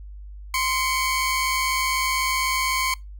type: tone pair together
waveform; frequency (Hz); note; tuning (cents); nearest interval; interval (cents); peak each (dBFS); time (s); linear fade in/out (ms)
sawtooth; 1044 / 2236; C6 / C#7; -4 / +14; octave + minor second; 1318; -20 / -21; 0.54-2.94; 2
effects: noise-tail reverb RT60 0.2 s tail -23 dB re dry + added 50 Hz sine -36 dBFS peak until 3.19 s